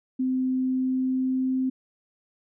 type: tone with pitch glide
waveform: sine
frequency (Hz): 258.2 to 260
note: C4 to C4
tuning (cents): -23 to -11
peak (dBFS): -22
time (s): 0.19-1.7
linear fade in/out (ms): 10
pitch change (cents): +12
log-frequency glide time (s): 0.56-1.59
effects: none